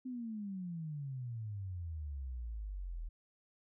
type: exponential sweep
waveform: sine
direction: down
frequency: 260.5 to 38.95 Hz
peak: -39 dBFS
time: 0.05-3.09 s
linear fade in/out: 10 ms
effects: none